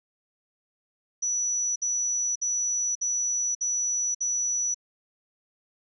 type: tone bursts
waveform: sine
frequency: 5910 Hz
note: F#8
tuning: 3 cents flat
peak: -24 dBFS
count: 6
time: 1.22-4.745 s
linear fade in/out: 10 ms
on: 540 ms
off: 57 ms
effects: none